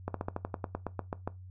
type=slowing click train; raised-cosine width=1 ms; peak=-19 dBFS; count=13; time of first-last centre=0.08-1.276 s; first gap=63 ms; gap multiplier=1.08; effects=noise-tail reverb RT60 0.2 s tail -18 dB re dry + added 92 Hz sine -45 dBFS peak until 1.5 s